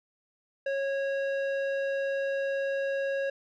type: tone with low-pass filter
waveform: square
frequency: 549 Hz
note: C#5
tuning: 17 cents flat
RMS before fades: -30 dBFS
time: 0.66-3.3 s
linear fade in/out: 5 ms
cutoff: 2200 Hz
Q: 1
effects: none